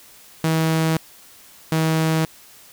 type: tone pair in turn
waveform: sawtooth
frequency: 160.7 / 159.89 Hz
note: E3 / D#3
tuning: -44 / +47 cents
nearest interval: unison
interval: 9 cents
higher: first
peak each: -13 dBFS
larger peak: neither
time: 0.44-0.97 / 1.72-2.25 s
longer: neither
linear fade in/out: 2 ms
effects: white hiss -47 dBFS RMS until 2.72 s